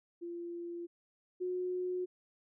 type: tone pair in turn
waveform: sine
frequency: 344.1 / 363.5 Hz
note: F4 / F#4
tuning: -26 / -31 cents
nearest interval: minor second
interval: 95 cents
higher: second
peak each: -39 / -33 dBFS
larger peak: second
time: 0.21-0.87 / 1.4-2.06 s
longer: neither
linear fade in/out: 20 ms
effects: none